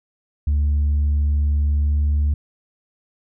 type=tone with pitch glide; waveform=sine; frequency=73.1 to 73.52 Hz; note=D2 to D2; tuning=-7 to +2 cents; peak=-13 dBFS; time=0.47-2.34 s; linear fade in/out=5 ms; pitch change=+9 cents; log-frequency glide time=1.84-1.9 s; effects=tanh soft clip ceiling -14 dBFS